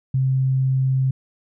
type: tone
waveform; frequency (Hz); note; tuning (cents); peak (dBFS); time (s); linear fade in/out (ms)
sine; 132; C3; +16; -16; 0.14-1.11; 5
effects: none